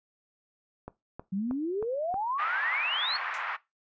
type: click train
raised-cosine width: 1 ms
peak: -25 dBFS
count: 5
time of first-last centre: 0.88-2.142 s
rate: 3.17 Hz
type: exponential sweep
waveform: sine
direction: up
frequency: 183.1 to 4435 Hz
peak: -28 dBFS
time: 1.32-3.17 s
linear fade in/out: 10 ms
type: band-pass noise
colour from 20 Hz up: pink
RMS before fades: -34 dBFS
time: 2.38-3.57 s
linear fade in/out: 20 ms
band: 1000 to 2100 Hz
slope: 24 dB/octave
type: noise with exponential decay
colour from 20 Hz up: blue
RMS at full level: -38 dBFS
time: 3.34-3.47 s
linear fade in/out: 0 ms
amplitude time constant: 28 ms
effects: noise-tail reverb RT60 0.2 s tail -18 dB re dry + resampled to 16000 Hz